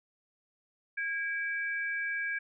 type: tone pair together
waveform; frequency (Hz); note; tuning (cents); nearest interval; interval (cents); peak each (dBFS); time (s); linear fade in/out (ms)
sine; 1634.1 / 2311; G#6 / D7; -28 / -28; tritone; 600; -32 / -36; 0.97-2.39; 10
effects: none